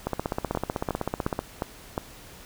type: two click trains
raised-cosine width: 1 ms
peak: -12 / -12 dBFS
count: 5 / 22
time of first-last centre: 0.55-1.979 / 0.07-1.391 s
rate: 2.8 / 15.9 Hz
effects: pink hiss -47 dBFS RMS until 2.45 s